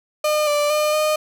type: tone with pitch steps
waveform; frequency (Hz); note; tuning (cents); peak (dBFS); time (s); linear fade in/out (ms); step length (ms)
35% pulse; 606 / 588 / 605 / 613; D#5 / D5 / D#5 / D#5; -46 / +2 / -49 / -26; -15; 0.24-1.16; 5; 230
effects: none